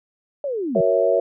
sine linear sweep, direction down, 590 to 150.4 Hz, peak -22 dBFS, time 0.44-0.81 s, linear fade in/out 2 ms
sine chord, F# dominant seventh, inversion none, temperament equal, 370 / 466.2 / 554.4 / 659.3 Hz, F#4 / A#4 / C#5 / E5, 0 / 0 / 0 / 0 cents, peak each -24 / -21 / -19 / -20 dBFS, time 0.75-1.2 s, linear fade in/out 5 ms
effects none

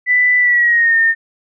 sine tone with pitch glide, 1987 to 1822.1 Hz, B6 to A#6, +10 to -40 cents, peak -9 dBFS, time 0.06-1.15 s, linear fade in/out 50 ms, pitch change -150 cents, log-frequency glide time 0.38-0.97 s, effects none

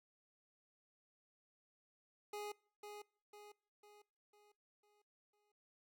25% pulse tone with echo, 415.3 Hz, G#4, in tune, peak -40 dBFS, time 2.33-2.52 s, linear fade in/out 5 ms, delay 500 ms, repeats 6, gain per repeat -6 dB, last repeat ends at 5.52 s, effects noise-tail reverb RT60 0.5 s tail -24 dB re dry

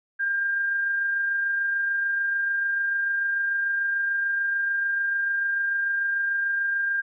sine tone with amplitude modulation, 1600 Hz, G6, 35 cents sharp, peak -21 dBFS, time 0.19-7.02 s, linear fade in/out 20 ms, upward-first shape sine, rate 26.8 Hz, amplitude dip 25%, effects none

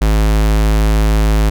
square tone, 53.2 Hz, G#1, 42 cents sharp, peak -10 dBFS, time 0.01-1.5 s, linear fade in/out 10 ms, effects none

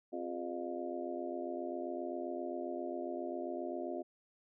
harmonic tone with a mistuned harmonic, 87.5 Hz, F2, 4 cents sharp, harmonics 3 / 4 / 5 / 6 / 7 / 8, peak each -44 / -41 / -47 / -52 / -43 / -46 dBFS, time 0.12-4.03 s, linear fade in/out 20 ms, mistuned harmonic 5, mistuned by -110 cents, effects none

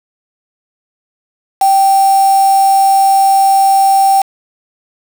sine tone with quantisation, 780 Hz, G5, 9 cents flat, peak -6 dBFS, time 1.61-4.22 s, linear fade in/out 5 ms, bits 3, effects none

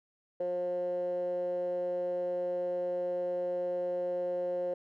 15% pulse tone with band-pass filter, 178.2 Hz, F3, 35 cents sharp, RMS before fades -33 dBFS, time 0.4-4.74 s, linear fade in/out 5 ms, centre 500 Hz, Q 9.8, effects none

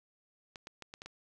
clicks, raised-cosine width 0.2 ms, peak -28 dBFS, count 6, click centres 0.558 / 0.671 / 0.823 / 0.939 / 1.019 / 1.06 s, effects none

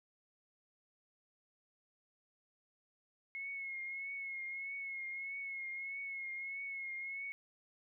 sine tone with vibrato, 2174 Hz, C#7, 34 cents flat, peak -40 dBFS, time 3.35-7.32 s, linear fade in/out 0 ms, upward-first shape triangle, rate 1.6 Hz, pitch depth 44 cents each way, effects none

